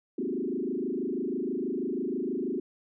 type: tone with frequency modulation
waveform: sine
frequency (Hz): 311.1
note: D#4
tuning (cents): 0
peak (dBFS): -28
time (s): 0.18-2.6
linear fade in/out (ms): 5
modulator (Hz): 26.2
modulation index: 3.3
effects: none